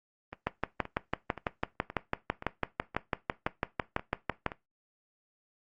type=two click trains; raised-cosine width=0.5 ms; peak=-12 / -24 dBFS; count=25 / 9; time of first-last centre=0.47-4.463 / 0.33-4.518 s; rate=6.01 / 1.91 Hz; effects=noise-tail reverb RT60 0.2 s tail -18 dB re dry + Opus 24 kbps